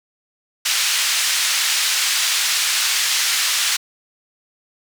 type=band-pass noise; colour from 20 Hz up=white; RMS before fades=-19 dBFS; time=0.65-3.77 s; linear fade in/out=10 ms; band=1700 to 6300 Hz; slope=12 dB/octave; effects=none